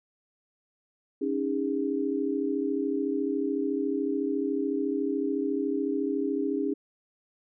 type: chord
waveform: sine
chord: C# suspended second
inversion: none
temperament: equal with one note detuned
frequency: 277.2 / 311.1 / 406.8 Hz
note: C#4 / D#4 / G#4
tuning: 0 / 0 / -36 cents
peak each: -29 / -31 / -30 dBFS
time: 1.21-6.74 s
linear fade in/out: 10 ms
effects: none